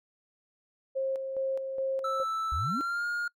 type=tone with tremolo; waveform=sine; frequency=534 Hz; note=C5; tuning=35 cents sharp; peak=-27 dBFS; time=0.95-2.24 s; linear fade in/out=20 ms; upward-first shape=square; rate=2.4 Hz; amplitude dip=45%
type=tone with pitch glide; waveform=triangle; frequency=1318.5 to 1421.3 Hz; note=E6 to F6; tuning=0 to +30 cents; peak=-27 dBFS; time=2.04-3.28 s; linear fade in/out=5 ms; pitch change=+130 cents; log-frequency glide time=2.58-3.06 s
type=exponential sweep; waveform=sine; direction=up; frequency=61.74 to 311.1 Hz; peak=-31 dBFS; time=2.52-2.81 s; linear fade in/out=0 ms
effects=noise-tail reverb RT60 0.1 s tail -26 dB re dry